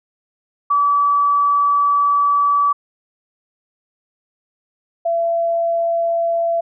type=tone pair in turn; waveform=sine; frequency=1149 / 674.1 Hz; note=D6 / E5; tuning=-38 / +39 cents; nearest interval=major sixth; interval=923 cents; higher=first; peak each=-12 / -15 dBFS; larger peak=first; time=0.7-2.73 / 5.05-6.61 s; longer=first; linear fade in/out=10 ms; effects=none